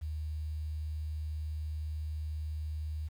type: tone with quantisation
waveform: sine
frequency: 77 Hz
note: D#2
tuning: 17 cents flat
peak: -34 dBFS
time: 0.01-3.09 s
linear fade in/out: 20 ms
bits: 10
effects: none